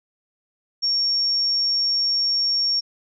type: tone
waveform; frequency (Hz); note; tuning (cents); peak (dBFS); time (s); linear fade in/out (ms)
sine; 5520; F8; -21; -18; 0.82-2.81; 20
effects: none